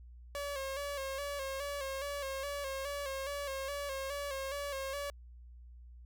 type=tone with vibrato; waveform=sawtooth; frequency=554.4 Hz; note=C#5; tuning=in tune; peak=-33 dBFS; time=0.35-5.1 s; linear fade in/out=0 ms; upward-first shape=square; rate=2.4 Hz; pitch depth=51 cents each way; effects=added 60 Hz sine -50 dBFS peak until 6.05 s